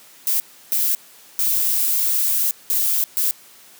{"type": "noise bursts at uneven times", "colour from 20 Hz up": "violet", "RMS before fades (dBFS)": -19, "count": 5, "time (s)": [[0.27, 0.4], [0.72, 0.95], [1.39, 2.51], [2.7, 3.04], [3.17, 3.31]], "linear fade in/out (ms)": 0, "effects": ["white hiss -47 dBFS RMS until 3.79 s", "high-pass 150 Hz 12 dB/octave"]}